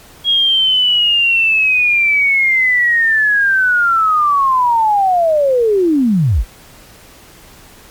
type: linear sweep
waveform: sine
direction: down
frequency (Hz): 3300 to 32.7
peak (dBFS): -9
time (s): 0.24-6.45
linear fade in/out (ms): 50
effects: pink hiss -41 dBFS RMS until 7.9 s + MP3 96 kbps